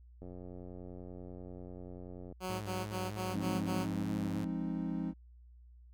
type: click train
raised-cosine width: 2 ms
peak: -35 dBFS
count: 191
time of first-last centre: 0.22-2.324 s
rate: 90.3 Hz
type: tone bursts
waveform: 10% pulse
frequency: 185 Hz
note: F#3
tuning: in tune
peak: -28 dBFS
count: 6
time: 2.4-3.87 s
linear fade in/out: 50 ms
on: 220 ms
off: 30 ms
type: tone with vibrato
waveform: sawtooth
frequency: 103.1 Hz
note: G#2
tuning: 12 cents flat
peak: -36 dBFS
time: 2.49-4.45 s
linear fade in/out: 10 ms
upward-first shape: square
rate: 3.2 Hz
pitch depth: 41 cents each way
type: chord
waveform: triangle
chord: F minor seventh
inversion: none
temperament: equal with one note detuned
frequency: 174.61 / 207.7 / 264.1 / 311.1 Hz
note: F3 / Ab3 / C4 / Eb4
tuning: 0 / 0 / +16 / 0 cents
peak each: -36 / -38 / -38 / -39 dBFS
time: 3.32-5.14 s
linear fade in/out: 50 ms
effects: added 60 Hz sine -54 dBFS peak until 5.93 s